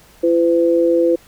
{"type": "tone pair together", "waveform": "sine", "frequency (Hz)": [338.4, 507], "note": ["E4", "B4"], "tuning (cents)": [45, 45], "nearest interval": "perfect fifth", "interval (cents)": 700, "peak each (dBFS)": -14, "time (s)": [0.23, 1.16], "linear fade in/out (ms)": 10, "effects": ["pink hiss -48 dBFS RMS until 1.27 s"]}